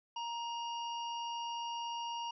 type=harmonic tone with a mistuned harmonic; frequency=937 Hz; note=A#5; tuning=9 cents sharp; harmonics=1 / 3 / 5 / 6; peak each=-38 / -44 / -56 / -53 dBFS; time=0.16-2.31 s; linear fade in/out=5 ms; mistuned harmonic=3; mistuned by=+19 cents; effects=none